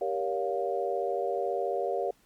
sine chord, G half-diminished seventh, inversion none, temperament just, 392 / 470.4 / 564.5 / 705.6 Hz, G4 / Bb4 / Db5 / F5, 0 / +16 / +31 / +18 cents, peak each -33 dBFS, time 0.01-2.11 s, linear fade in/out 5 ms, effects pink hiss -65 dBFS RMS until 2.25 s + Opus 48 kbps

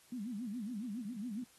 sine tone with vibrato, 224.3 Hz, A3, 34 cents sharp, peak -38 dBFS, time 0.12-1.44 s, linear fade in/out 5 ms, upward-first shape sine, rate 7.2 Hz, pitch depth 230 cents each way, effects white hiss -64 dBFS RMS until 1.58 s + AAC 32 kbps

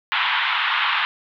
pink band-pass noise, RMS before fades -21 dBFS, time 0.12-1.05 s, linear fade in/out 0 ms, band 900 to 3600 Hz, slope 48 dB/octave, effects none

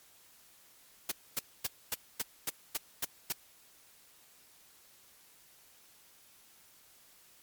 white noise bursts, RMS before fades -33 dBFS, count 9, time 1.09-3.324 s, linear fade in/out 5 ms, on 26 ms, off 250 ms, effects white hiss -61 dBFS RMS until 7.42 s + MP3 96 kbps

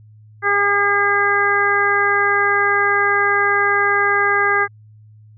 harmonic tone, 405 Hz, G#4, 43 cents flat, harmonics 1 / 2 / 3 / 4 / 5, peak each -22 / -23 / -19 / -17 / -21 dBFS, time 0.42-4.68 s, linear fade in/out 50 ms, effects added 107 Hz sine -42 dBFS peak until 5.37 s

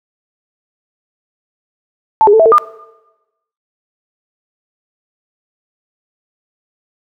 sine tone with pitch steps, 878 / 411 / 442.5 / 655 / 449.2 / 1208 Hz, A5 / G#4 / A4 / E5 / A4 / D6, -4 / -18 / +10 / -11 / +36 / +48 cents, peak -4 dBFS, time 2.21-2.582 s, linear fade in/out 0 ms, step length 62 ms, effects noise-tail reverb RT60 1.0 s tail -20 dB re dry

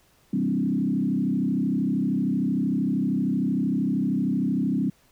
sine tone with frequency modulation, 228.4 Hz, A#3, 35 cents flat, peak -21 dBFS, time 0.33-4.9 s, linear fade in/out 5 ms, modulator 33 Hz, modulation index 1.9, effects pink hiss -61 dBFS RMS until 5.11 s

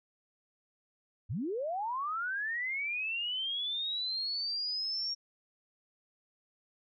sine linear sweep, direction up, 77.78 to 5588 Hz, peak -32 dBFS, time 1.29-5.15 s, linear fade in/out 20 ms, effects none

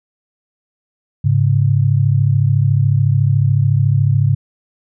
sine tone pair together, 104.7 / 138.59 Hz, G#2 / C#3, +15 / 0 cents, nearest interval perfect fourth, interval 485 cents, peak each -13 / -13 dBFS, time 1.24-4.35 s, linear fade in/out 10 ms, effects none

